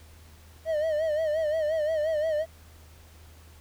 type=tone with vibrato; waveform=triangle; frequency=622 Hz; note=D#5; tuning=1 cent flat; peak=-22 dBFS; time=0.65-2.46 s; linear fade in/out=50 ms; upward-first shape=sine; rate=5.7 Hz; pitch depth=82 cents each way; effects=added 79 Hz sine -50 dBFS peak until 3.6 s + pink hiss -56 dBFS RMS until 3.6 s